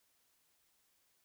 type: silence
effects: white hiss -75 dBFS RMS until 1.24 s